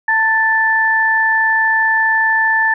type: tone pair together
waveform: sine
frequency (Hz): 893.8 / 1760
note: A5 / A6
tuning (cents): +27 / 0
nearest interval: octave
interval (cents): 1173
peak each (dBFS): -17 / -12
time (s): 0.08-2.74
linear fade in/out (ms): 5
effects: none